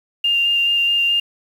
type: tone with vibrato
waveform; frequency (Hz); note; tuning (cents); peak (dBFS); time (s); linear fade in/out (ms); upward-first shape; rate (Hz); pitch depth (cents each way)
sine; 2798; F7; +3; -14; 0.24-1.2; 5; square; 4.7; 8
effects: 7-bit